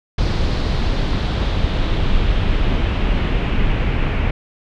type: noise with low-pass filter sweep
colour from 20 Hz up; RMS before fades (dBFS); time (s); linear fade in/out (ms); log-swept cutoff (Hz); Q
brown; -17; 0.18-4.31; 5; 4500 to 2500; 2.4
effects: none